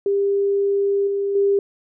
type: tone with level steps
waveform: sine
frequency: 399 Hz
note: G4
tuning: 31 cents sharp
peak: -16 / -19 / -14 dBFS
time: 0.06-1.59 s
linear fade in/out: 2 ms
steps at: 1.07 / 1.35 s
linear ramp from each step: 5 ms
effects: none